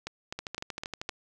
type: two click trains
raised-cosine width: 0.2 ms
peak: -18 / -18 dBFS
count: 10 / 5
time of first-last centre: 0.39-1.093 / 0.07-1.09 s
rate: 12.8 / 3.92 Hz
effects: none